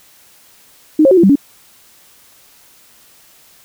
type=tone with pitch steps; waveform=sine; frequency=308.6 / 539 / 373.7 / 339.4 / 194.7 / 281.8 Hz; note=D#4 / C#5 / F#4 / F4 / G3 / C#4; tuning=-14 / -49 / +17 / -49 / -12 / +29 cents; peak=-5 dBFS; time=0.99-1.356 s; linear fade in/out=5 ms; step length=61 ms; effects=white hiss -47 dBFS RMS until 3.64 s